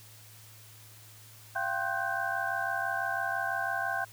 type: tone cluster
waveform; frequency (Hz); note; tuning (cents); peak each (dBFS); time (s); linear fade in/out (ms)
sine; 683 / 775 / 1059 / 1503 / 1569; F5 / G5 / C6 / F#6 / G6; -39 / -20 / +21 / +27 / +1; -36 / -35 / -39 / -35 / -34; 1.55-4.05; 10
effects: added 108 Hz sine -54 dBFS peak until 4.12 s + white hiss -54 dBFS RMS until 4.12 s